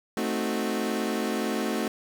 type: chord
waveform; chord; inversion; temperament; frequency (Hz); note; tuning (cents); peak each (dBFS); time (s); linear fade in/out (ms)
30% pulse; A diminished seventh; none; equal; 220 / 261.6 / 311.1 / 370; A3 / C4 / Eb4 / Gb4; 0 / 0 / 0 / 0; -27 / -30 / -31 / -30; 0.17-1.88; 2
effects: none